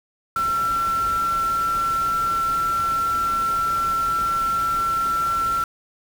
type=tone in noise; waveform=sine; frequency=1351 Hz; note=E6; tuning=42 cents sharp; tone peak=-19 dBFS; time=0.36-5.64 s; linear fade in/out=2 ms; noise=pink; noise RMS=-35 dBFS; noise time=0.36-5.64 s; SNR=+13 dB; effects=none